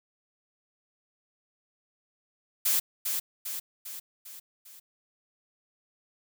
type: noise with echo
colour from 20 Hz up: blue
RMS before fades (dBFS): -25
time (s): 2.65-2.8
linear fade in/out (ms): 10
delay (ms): 400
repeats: 5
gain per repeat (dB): -5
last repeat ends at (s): 4.8
effects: none